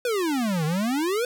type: exponential two-way sweep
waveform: square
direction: down then up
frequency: 506 to 149.6 to 506 Hz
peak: -23 dBFS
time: 0.05-1.25 s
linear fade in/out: 2 ms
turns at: 0.65 s
effects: none